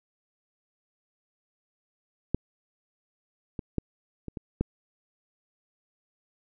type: clicks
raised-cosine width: 3 ms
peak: -11 / -20 / -13 / -23 / -22 / -12 dBFS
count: 6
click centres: 2.346 / 3.592 / 3.783 / 4.283 / 4.372 / 4.61 s
effects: none